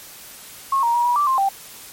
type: tone with pitch steps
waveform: sine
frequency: 1086 / 938 / 954 / 968 / 1168 / 1055 / 785 Hz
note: C#6 / A#5 / A#5 / B5 / D6 / C6 / G5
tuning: -36 / +11 / +40 / -35 / -10 / +14 / +2 cents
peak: -15 dBFS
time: 0.72-1.49 s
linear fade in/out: 5 ms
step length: 110 ms
effects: white hiss -40 dBFS RMS until 1.92 s + MP3 64 kbps